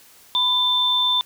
sine tone pair together, 998 / 3550 Hz, B5 / A7, +18 / +15 cents, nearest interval octave + minor seventh, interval 2197 cents, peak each -24 / -17 dBFS, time 0.35-1.21 s, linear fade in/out 0 ms, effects white hiss -50 dBFS RMS until 1.25 s

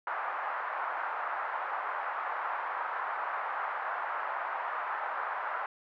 pink band-pass noise, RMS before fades -35 dBFS, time 0.07-5.66 s, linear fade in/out 2 ms, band 810 to 1500 Hz, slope 24 dB/octave, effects none

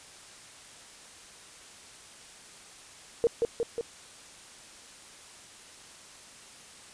sine tone with echo, 467 Hz, A#4, 3 cents sharp, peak -19 dBFS, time 3.24-3.27 s, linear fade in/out 0 ms, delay 180 ms, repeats 3, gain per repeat -3 dB, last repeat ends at 3.81 s, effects white hiss -50 dBFS RMS until 6.93 s + resampled to 22050 Hz

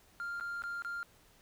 triangle tone with dropouts, 1396.9 Hz, F6, in tune, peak -34 dBFS, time 0.2-1.03 s, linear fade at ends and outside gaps 0 ms, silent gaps 0.399-0.409 / 0.621-0.638 / 0.821-0.848 s, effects tanh soft clip ceiling -31 dBFS + pink hiss -64 dBFS RMS until 1.41 s

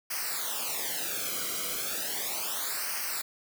white noise with flanger, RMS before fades -33 dBFS, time 0.1-3.22 s, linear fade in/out 10 ms, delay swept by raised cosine 0.27 to 1.14 ms, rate 0.35 Hz, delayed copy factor -0.9, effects none

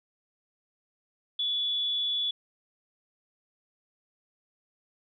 sine tone with amplitude modulation, 3426 Hz, A7, 47 cents flat, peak -25 dBFS, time 1.39-2.31 s, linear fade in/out 5 ms, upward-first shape sine, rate 293 Hz, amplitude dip 25%, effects none

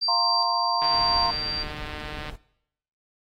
sine tone with tremolo, 4699 Hz, D8, in tune, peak -22 dBFS, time 0.01-1.64 s, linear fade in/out 20 ms, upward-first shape square, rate 1.2 Hz, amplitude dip 45%
sine chord, F suspended fourth, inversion none, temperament just, 698.5 / 931.3 / 1047.7 Hz, F5 / Bb5 / C6, 0 / -2 / +2 cents, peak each -28 / -26 / -26 dBFS, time 0.08-1.31 s, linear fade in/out 5 ms
click train, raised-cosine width 0.3 ms, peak -21 dBFS, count 224, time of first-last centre 0.82-2.297 s, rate 151 Hz
brown noise, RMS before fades -38 dBFS, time 0.93-2.36 s, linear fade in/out 5 ms
effects noise-tail reverb RT60 0.8 s tail -22 dB re dry + AAC 48 kbps

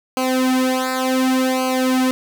sawtooth tone with flanger, 258.3 Hz, C4, 22 cents flat, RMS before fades -18 dBFS, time 0.17-2.11 s, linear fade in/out 0 ms, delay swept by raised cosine 0.55 to 3.55 ms, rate 0.68 Hz, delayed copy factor -1, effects none

